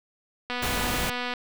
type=click train; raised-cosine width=0.3 ms; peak=-15 dBFS; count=207; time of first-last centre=0.5-1.337 s; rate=246 Hz
type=noise; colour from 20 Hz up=pink; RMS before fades=-29 dBFS; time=0.62-1.1 s; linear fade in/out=5 ms
effects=none